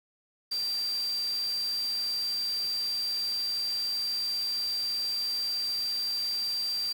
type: tone in noise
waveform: sine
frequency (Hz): 4707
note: D8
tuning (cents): +3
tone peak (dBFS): -28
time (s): 0.51-6.93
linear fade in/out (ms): 10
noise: white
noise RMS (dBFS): -44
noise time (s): 0.51-6.93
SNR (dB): +13
effects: none